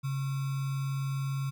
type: tone with sample-and-hold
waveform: sine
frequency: 136.4 Hz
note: C#3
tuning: 28 cents flat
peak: -29 dBFS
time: 0.03-1.51 s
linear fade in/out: 20 ms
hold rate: 1225 Hz
effects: none